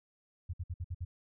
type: tone bursts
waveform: sine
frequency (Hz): 87.31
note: F2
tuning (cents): 0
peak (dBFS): -34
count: 6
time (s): 0.49-1.05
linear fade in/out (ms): 10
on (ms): 45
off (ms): 58
effects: none